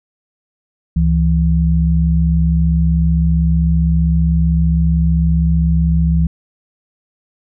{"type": "tone pair together", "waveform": "sine", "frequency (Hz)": [69.3, 164.82], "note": ["C#2", "E3"], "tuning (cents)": [0, 0], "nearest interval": "octave + minor third", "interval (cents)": 1500, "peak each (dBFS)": -13, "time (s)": [0.96, 6.27], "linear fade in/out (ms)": 5, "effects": []}